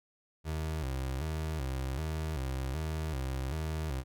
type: tone with vibrato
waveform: 30% pulse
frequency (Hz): 72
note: D2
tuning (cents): -34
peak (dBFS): -30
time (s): 0.44-4.04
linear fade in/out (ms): 50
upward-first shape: square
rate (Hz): 1.3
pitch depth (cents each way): 150
effects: none